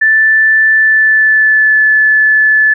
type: tone with pitch glide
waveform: sine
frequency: 1760 to 1733.8 Hz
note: A6 to A6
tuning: 0 to -26 cents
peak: -5 dBFS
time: 0.01-2.74 s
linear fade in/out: 10 ms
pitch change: -26 cents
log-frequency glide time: 0.73-1.8 s
effects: none